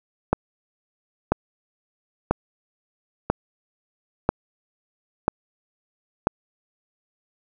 click train, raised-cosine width 1 ms, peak -3 dBFS, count 7, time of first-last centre 0.33-6.271 s, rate 1.01 Hz, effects none

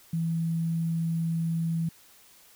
sine tone with sample-and-hold, 165 Hz, E3, 2 cents sharp, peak -25 dBFS, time 0.13-1.89 s, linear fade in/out 5 ms, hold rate 11025 Hz, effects white hiss -56 dBFS RMS until 2.55 s

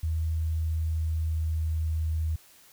sine tone with pitch glide, 80.1 to 79.5 Hz, E2 to D#2, -49 to +38 cents, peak -25 dBFS, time 0.03-2.36 s, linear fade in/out 5 ms, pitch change -13 cents, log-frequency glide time 0.61-1.84 s, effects white hiss -56 dBFS RMS until 2.72 s

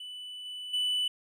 triangle tone with level steps, 2983 Hz, F#7, 13 cents sharp, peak -38 / -36 / -25 dBFS, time 0-1.08 s, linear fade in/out 5 ms, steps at 0.45 / 0.73 s, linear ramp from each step 10 ms, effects none

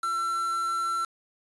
triangle tone with quantisation, 1347 Hz, E6, 37 cents sharp, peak -24 dBFS, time 0.03-1.05 s, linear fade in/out 5 ms, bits 6, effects resampled to 22050 Hz

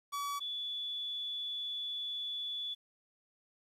45% pulse / sine tone pair in turn, 1140 / 3442 Hz, C#6 / A7, +48 / -39 cents, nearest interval octave + perfect fifth, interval 1913 cents, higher second, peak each -35 / -36 dBFS, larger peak first, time 0.12-0.4 / 0.4-2.75 s, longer second, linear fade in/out 20 ms, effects resampled to 32000 Hz + 11-bit

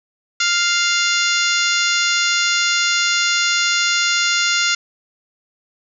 harmonic tone with a mistuned harmonic, 698.5 Hz, F5, in tune, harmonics 2 / 3 / 4 / 5 / 6 / 7 / 8 / 9 / 10, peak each -20 / -22 / -23 / -24 / -25 / -25 / -26 / -27 / -27 dBFS, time 0.4-4.75 s, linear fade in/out 5 ms, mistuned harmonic 9, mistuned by +42 cents, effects none

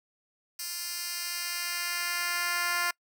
10% pulse tone with high-pass filter sweep, 349.2 Hz, F4, in tune, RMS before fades -32 dBFS, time 0.59-2.91 s, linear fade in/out 5 ms, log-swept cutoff 5400 to 1200 Hz, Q 0.79, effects noise-tail reverb RT60 0.1 s tail -26 dB re dry

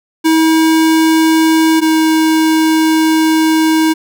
square tone pair in turn, 320.6 / 317.8 Hz, E4 / D#4, -48 / +37 cents, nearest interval unison, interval 15 cents, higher first, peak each -8 / -9 dBFS, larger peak first, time 0.24-1.81 / 1.81-3.94 s, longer second, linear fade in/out 20 ms, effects none

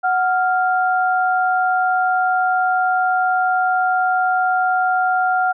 sine tone pair together, 740 / 1395.7 Hz, F#5 / F6, 0 / -2 cents, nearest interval major seventh, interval 1098 cents, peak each -16 / -19 dBFS, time 0.03-5.53 s, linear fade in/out 20 ms, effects none

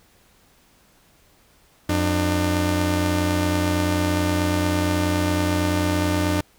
sawtooth tone pair together, 89.19 / 300 Hz, F2 / D4, +37 / +37 cents, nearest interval octave + major sixth, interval 2100 cents, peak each -18 dBFS, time 1.89-6.41 s, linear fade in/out 5 ms, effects pink hiss -57 dBFS RMS until 6.58 s

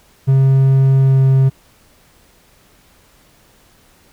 triangle tone with pitch glide, 134.4 to 133.55 Hz, C3 to C3, +47 to +36 cents, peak -6 dBFS, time 0.27-1.5 s, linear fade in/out 20 ms, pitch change -11 cents, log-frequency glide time 0.99-1.21 s, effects pink hiss -51 dBFS RMS until 4.12 s

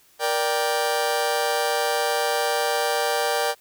sawtooth chord, G minor, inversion first, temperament just, 470.4 / 588 / 784 Hz, Bb4 / D5 / G5, +16 / +2 / 0 cents, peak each -22 / -22 / -21 dBFS, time 0.19-3.55 s, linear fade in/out 50 ms, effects white hiss -57 dBFS RMS until 3.6 s

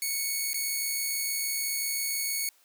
5% pulse tone with dropouts, 2217 Hz, C#7, in tune, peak -18 dBFS, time 0.02-2.49 s, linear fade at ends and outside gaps 1 ms, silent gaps 0.532-0.543 s, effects white hiss -63 dBFS RMS until 2.64 s + high-pass 400 Hz 12 dB/octave

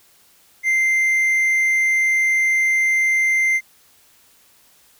triangle tone, 2087 Hz, C7, 5 cents flat, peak -13 dBFS, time 0.63-3.61 s, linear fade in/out 50 ms, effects white hiss -54 dBFS RMS until 4.99 s

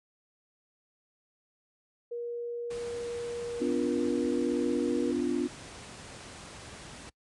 sine tone, 475.2 Hz, A#4, 33 cents sharp, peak -33 dBFS, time 2.11-5.12 s, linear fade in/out 10 ms
pink low-pass noise, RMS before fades -46 dBFS, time 2.7-7.1 s, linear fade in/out 10 ms, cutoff 10000 Hz, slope 96 dB/octave
sine chord, B diminished, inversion none, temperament equal with one note detuned, 252.4 / 293.7 / 349.2 Hz, B3 / D4 / F4, +38 / 0 / 0 cents, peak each -31 dBFS, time 3.6-5.48 s, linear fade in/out 20 ms
effects noise-tail reverb RT60 0.1 s tail -25 dB re dry + high-pass 60 Hz 12 dB/octave

